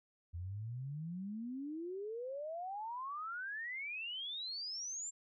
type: exponential sweep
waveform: sine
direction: up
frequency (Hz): 82.41 to 7470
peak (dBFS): -40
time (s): 0.33-5.11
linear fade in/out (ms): 20
effects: none